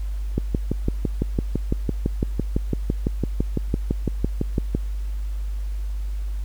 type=click train; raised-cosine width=3 ms; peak=-8 dBFS; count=27; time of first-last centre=0.38-4.75 s; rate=5.95 Hz; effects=added 50 Hz sine -24 dBFS peak until 6.44 s + pink hiss -51 dBFS RMS until 6.44 s